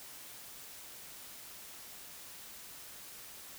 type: silence
effects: white hiss -50 dBFS RMS until 3.58 s